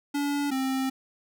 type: tone pair in turn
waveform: square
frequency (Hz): 286.4 / 264.5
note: D4 / C4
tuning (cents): -43 / +19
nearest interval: minor second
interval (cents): 138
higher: first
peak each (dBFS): -26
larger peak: neither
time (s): 0.14-0.51 / 0.51-0.9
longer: second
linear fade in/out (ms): 10
effects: none